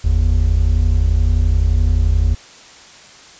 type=tone pair together; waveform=triangle; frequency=48.32 / 79.9 Hz; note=G1 / D#2; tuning=-24 / +47 cents; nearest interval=major sixth; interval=871 cents; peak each=-12 dBFS; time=0.04-2.35 s; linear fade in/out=10 ms; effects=white hiss -41 dBFS RMS until 3.39 s + resampled to 16000 Hz